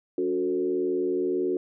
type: tone with frequency modulation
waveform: sine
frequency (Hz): 365.9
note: F#4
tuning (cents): -19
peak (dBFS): -23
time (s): 0.18-1.57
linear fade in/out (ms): 2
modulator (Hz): 81.4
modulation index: 0.88
effects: none